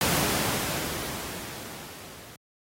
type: noise with level ramp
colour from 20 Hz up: pink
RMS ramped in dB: -23 to -47 dBFS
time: 0.01-2.36 s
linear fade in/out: 2 ms
effects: high-pass 100 Hz 12 dB/octave + AAC 48 kbps